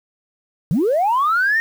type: linear sweep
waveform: sine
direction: up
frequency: 135.2 to 1864.7 Hz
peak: -13 dBFS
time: 0.71-1.6 s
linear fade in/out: 0 ms
effects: tanh soft clip ceiling -10 dBFS + 7-bit